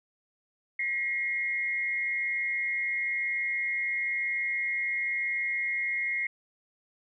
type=tone pair together; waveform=sine; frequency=1922 / 2143 Hz; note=B6 / C7; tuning=-48 / +41 cents; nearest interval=major second; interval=189 cents; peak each=-34 / -28 dBFS; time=0.79-6.27 s; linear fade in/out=5 ms; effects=none